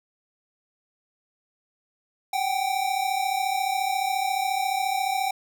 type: tone pair together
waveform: square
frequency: 757 / 791.3 Hz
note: F#5 / G5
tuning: +39 / +16 cents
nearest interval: minor second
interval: 77 cents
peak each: -27 dBFS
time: 2.33-5.31 s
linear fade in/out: 5 ms
effects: none